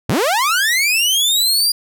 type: linear sweep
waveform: sawtooth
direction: up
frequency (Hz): 77.8 to 4852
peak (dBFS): -10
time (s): 0.09-1.72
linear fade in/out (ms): 5
effects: none